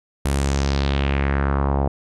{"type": "tone with low-pass filter sweep", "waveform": "sawtooth", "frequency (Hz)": 69.3, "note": "C#2", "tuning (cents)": 0, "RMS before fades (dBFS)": -20, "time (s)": [0.25, 1.88], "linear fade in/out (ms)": 5, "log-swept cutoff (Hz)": [11000, 730], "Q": 2.4, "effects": []}